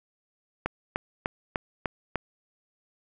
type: click train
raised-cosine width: 0.5 ms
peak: -12 dBFS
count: 6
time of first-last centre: 0.66-2.157 s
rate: 3.34 Hz
effects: none